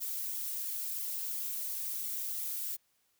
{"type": "noise with flanger", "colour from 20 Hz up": "violet", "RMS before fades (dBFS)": -37, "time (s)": [0, 2.77], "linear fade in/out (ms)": 20, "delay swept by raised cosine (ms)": [0.88, 4.58], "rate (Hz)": 2.9, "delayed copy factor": 0.7, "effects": ["white hiss -74 dBFS RMS until 3.19 s"]}